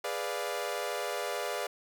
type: chord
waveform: sawtooth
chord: G# diminished seventh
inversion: none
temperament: equal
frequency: 415.3 / 493.9 / 587.3 / 698.5 Hz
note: G#4 / B4 / D5 / F5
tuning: 0 / 0 / 0 / 0 cents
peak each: -35 / -34 / -33 / -35 dBFS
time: 0.04-1.67 s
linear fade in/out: 5 ms
effects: none